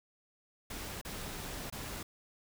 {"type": "noise with dropouts", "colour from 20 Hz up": "pink", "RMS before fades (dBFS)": -42, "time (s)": [0.7, 2.03], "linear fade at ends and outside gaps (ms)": 5, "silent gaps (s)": [[1.014, 1.049], [1.701, 1.724]], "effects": []}